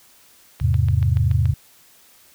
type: click train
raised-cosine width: 0.3 ms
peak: -21 dBFS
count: 7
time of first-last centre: 0.6-1.456 s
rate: 7.01 Hz
type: chord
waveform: sine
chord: E augmented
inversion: none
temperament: equal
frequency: 82.41 / 103.83 / 130.81 Hz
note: E2 / G#2 / B#2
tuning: 0 / 0 / 0 cents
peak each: -19 / -19 / -20 dBFS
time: 0.61-1.54 s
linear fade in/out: 10 ms
effects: white hiss -52 dBFS RMS until 2.34 s